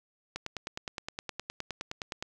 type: click train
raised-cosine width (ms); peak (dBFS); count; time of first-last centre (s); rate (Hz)
0.2; -18; 19; 0.36-2.225; 9.65
effects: none